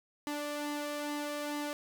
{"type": "tone with flanger", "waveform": "sawtooth", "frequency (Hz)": 293.7, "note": "D4", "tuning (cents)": 0, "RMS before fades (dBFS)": -37, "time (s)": [0.27, 1.73], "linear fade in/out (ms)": 0, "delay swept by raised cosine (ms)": [1, 1.81], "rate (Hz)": 2.3, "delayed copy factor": 0.5, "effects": []}